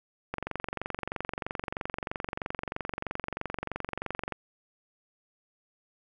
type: click train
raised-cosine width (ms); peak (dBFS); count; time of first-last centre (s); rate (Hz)
0.5; -17; 93; 0.34-4.323; 23.1
effects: none